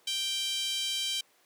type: tone with high-pass filter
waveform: 5% pulse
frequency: 784 Hz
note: G5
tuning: in tune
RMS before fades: -32 dBFS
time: 0.07-1.21 s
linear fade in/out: 5 ms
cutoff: 3100 Hz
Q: 4.3
effects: pink hiss -64 dBFS RMS until 1.45 s + high-pass 400 Hz 12 dB/octave